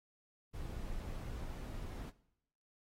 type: noise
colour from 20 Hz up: brown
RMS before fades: -43 dBFS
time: 0.53-2.11 s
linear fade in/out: 20 ms
effects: noise-tail reverb RT60 0.8 s tail -19 dB re dry + AAC 48 kbps